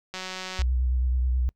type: click train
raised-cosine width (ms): 0.2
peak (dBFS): -17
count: 90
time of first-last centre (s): 0.14-0.618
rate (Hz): 186
type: tone with vibrato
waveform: sine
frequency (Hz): 62.8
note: B1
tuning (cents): +30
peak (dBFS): -21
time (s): 0.59-1.49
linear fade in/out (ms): 0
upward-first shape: triangle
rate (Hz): 9.3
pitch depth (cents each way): 49
effects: noise-tail reverb RT60 0.1 s tail -25 dB re dry